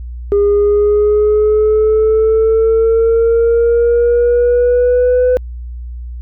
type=exponential sweep; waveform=sine; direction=up; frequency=405.3 to 503 Hz; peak=-6 dBFS; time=0.32-5.37 s; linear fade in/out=0 ms; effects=tanh soft clip ceiling -6 dBFS + added 60 Hz sine -23 dBFS peak until 6.21 s